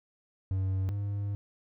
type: tone pair in turn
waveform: triangle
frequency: 95.2 / 101.18 Hz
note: F#2 / G#2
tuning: +50 / -45 cents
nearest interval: minor second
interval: 105 cents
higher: second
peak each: -25 / -28 dBFS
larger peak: first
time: 0.51-0.89 / 0.89-1.35 s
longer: second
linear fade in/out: 0 ms
effects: none